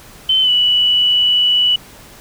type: tone with pitch glide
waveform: sine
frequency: 3072 to 2955 Hz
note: G7 to F#7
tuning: -36 to -3 cents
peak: -10 dBFS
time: 0.29-1.76 s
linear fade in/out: 5 ms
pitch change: -67 cents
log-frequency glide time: 0.42-0.5 s
effects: pink hiss -40 dBFS RMS until 2.2 s

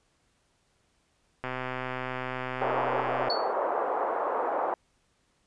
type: click train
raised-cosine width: 0.5 ms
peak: -18 dBFS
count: 237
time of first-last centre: 1.44-3.284 s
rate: 128 Hz
type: band-pass noise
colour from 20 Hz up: pink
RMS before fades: -29 dBFS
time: 2.61-4.74 s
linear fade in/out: 2 ms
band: 470 to 1100 Hz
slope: 24 dB/octave
type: tone with exponential decay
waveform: sine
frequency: 4437 Hz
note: C#8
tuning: 1 cent sharp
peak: -25 dBFS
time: 3.3-3.53 s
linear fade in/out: 1 ms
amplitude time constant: 49 ms
effects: pink hiss -70 dBFS RMS until 5.46 s + resampled to 22050 Hz

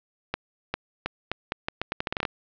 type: accelerating click train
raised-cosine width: 0.3 ms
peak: -10 dBFS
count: 15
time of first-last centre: 0.34-2.252 s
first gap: 400 ms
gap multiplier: 0.8
effects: low-pass 4000 Hz 12 dB/octave

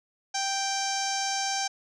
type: tone with low-pass filter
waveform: sawtooth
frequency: 784 Hz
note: G5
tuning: in tune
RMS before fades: -29 dBFS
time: 0.34-1.68 s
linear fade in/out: 10 ms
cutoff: 6000 Hz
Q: 7.3
effects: none

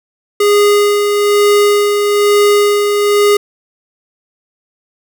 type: tone with tremolo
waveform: square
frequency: 411.3 Hz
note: G#4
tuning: 17 cents flat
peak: -7 dBFS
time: 0.4-3.37 s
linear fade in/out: 5 ms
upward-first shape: sine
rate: 1.1 Hz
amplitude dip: 40%
effects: none

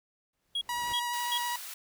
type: noise with exponential growth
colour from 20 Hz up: pink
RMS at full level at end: -44 dBFS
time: 0.33-0.93 s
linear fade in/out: 5 ms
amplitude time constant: 130 ms
type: tone bursts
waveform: triangle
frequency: 3300 Hz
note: G#7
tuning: 12 cents flat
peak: -27 dBFS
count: 3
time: 0.55-1.379 s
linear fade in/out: 5 ms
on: 63 ms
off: 320 ms
type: tone with vibrato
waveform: sawtooth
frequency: 963 Hz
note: B5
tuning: 44 cents flat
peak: -27 dBFS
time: 0.69-1.56 s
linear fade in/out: 2 ms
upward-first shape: triangle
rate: 12 Hz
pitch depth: 13 cents each way
type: high-pass noise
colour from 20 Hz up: white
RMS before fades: -42 dBFS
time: 1.13-1.74 s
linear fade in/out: 5 ms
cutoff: 960 Hz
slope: 12 dB/octave
effects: none

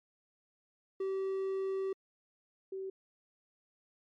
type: tone pair in turn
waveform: triangle / sine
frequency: 385 / 383.4 Hz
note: G4 / G4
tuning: -31 / -38 cents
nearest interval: unison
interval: 7 cents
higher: first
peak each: -30 / -37 dBFS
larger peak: first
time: 1-1.93 / 2.72-2.9 s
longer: first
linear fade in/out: 5 ms
effects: MP3 48 kbps

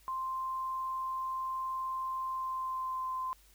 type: tone with pitch glide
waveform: sine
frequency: 1046.5 to 1035.1 Hz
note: C6 to C6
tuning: 0 to -19 cents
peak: -33 dBFS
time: 0.08-3.33 s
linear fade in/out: 0 ms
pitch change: -19 cents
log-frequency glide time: 2.26-3.18 s
effects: added 50 Hz sine -62 dBFS peak until 3.54 s + white hiss -64 dBFS RMS until 3.54 s

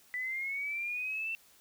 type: linear sweep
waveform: sine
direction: up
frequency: 1975.5 to 2692 Hz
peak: -33 dBFS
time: 0.14-1.35 s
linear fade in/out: 0 ms
effects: white hiss -62 dBFS RMS until 1.6 s

